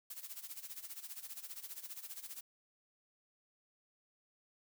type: noise with tremolo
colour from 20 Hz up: blue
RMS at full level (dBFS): -45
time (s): 0.1-2.41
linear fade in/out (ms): 5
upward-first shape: sine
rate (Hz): 15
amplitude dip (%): 80
effects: none